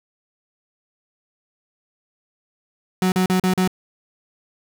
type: tone bursts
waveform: 35% pulse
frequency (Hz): 185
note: F#3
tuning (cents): 0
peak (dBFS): -14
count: 5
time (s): 3.02-3.676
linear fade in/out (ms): 2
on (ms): 100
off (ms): 39
effects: none